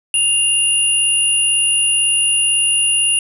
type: tone pair together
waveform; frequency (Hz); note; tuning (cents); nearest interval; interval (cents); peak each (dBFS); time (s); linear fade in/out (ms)
sine; 2800 / 9858; F7 / D#9; +4 / -17; octave + minor seventh; 2179; -15 / -15; 0.14-3.19; 2
effects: none